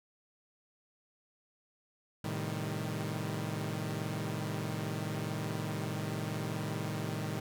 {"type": "chord", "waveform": "sawtooth", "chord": "A half-diminished seventh", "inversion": "none", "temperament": "equal with one note detuned", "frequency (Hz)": [110, 130.81, 155.56, 197.82], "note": ["A2", "C3", "Eb3", "G3"], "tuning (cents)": [0, 0, 0, 16], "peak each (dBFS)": [-35, -39, -34, -38], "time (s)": [2.24, 7.4], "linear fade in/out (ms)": 5, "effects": []}